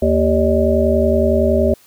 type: harmonic tone with a mistuned harmonic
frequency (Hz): 77.78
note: D#2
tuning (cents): 0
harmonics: 1 / 3 / 5 / 7 / 8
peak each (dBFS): -18 / -18 / -18 / -18 / -18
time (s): 0.02-1.74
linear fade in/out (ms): 5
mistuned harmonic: 7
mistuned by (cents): +84
effects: white hiss -50 dBFS RMS until 1.86 s